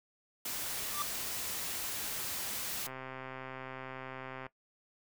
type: noise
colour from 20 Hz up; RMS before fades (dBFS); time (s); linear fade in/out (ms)
white; -38; 0.45-2.87; 5
type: tone with exponential growth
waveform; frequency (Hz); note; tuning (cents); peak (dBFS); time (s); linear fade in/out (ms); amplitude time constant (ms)
square; 1174.7; D6; 0; -31; 0.84-1.02; 1; 39
type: click train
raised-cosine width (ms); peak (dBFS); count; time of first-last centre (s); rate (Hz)
0.5; -28; 210; 2.87-4.465; 131
effects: noise-tail reverb RT60 0.1 s tail -18 dB re dry